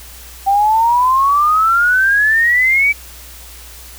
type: exponential sweep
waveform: sine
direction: up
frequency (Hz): 778 to 2312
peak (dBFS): -9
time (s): 0.46-2.93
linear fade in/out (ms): 20
effects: added 60 Hz sine -37 dBFS peak until 3.98 s + white hiss -37 dBFS RMS until 3.98 s